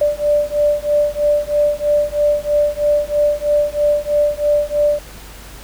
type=beating tone pair; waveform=sine; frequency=587.3 / 590.4 Hz; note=D5 / D5; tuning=0 / +9 cents; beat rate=3.1 Hz; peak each=-16 dBFS; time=0.01-4.99 s; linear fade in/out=5 ms; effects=added 50 Hz sine -36 dBFS peak until 5.63 s + pink hiss -38 dBFS RMS until 5.63 s